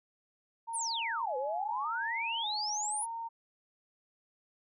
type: tone with vibrato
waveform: sine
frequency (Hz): 880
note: A5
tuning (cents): 0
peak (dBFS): -36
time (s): 0.67-3.29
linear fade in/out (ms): 20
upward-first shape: square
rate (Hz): 0.85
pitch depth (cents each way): 73
type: exponential two-way sweep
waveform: sine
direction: down then up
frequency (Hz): 10650 to 493.9 to 10650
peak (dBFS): -33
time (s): 0.73-3.06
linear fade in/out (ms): 20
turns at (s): 1.37
effects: none